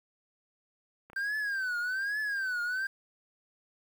clicks, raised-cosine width 0.5 ms, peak -36 / -34 dBFS, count 2, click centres 1.1 / 1.132 s
triangle tone with vibrato, 1568 Hz, G6, in tune, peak -28 dBFS, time 1.16-2.87 s, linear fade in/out 5 ms, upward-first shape triangle, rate 1.2 Hz, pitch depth 180 cents each way
effects 9-bit

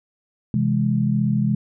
sine chord, C augmented, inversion none, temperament equal, 130.81 / 164.81 / 207.7 Hz, C3 / E3 / G#3, 0 / 0 / 0 cents, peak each -21 / -24 / -20 dBFS, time 0.54-1.55 s, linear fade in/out 2 ms, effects none

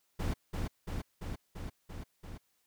brown noise with echo, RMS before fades -33 dBFS, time 0.19-0.34 s, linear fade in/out 10 ms, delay 340 ms, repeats 6, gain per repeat -2 dB, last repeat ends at 2.38 s, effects white hiss -75 dBFS RMS until 2.66 s

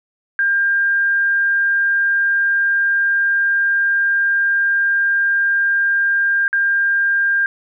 sine tone with dropouts, 1600 Hz, G6, 35 cents sharp, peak -13 dBFS, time 0.39-7.46 s, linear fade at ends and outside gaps 1 ms, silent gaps 6.48-6.529 s, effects none

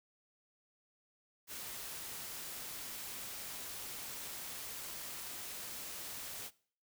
white noise, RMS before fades -45 dBFS, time 1.47-6.51 s, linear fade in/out 50 ms, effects noise-tail reverb RT60 0.5 s tail -21 dB re dry

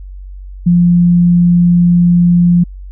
sine tone, 174.61 Hz, F3, in tune, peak -5 dBFS, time 0.66-2.64 s, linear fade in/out 10 ms, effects added 47 Hz sine -26 dBFS peak until 2.91 s

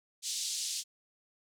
white band-pass noise, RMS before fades -36 dBFS, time 0.22-0.84 s, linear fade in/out 50 ms, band 3500 to 8000 Hz, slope 24 dB/octave, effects none

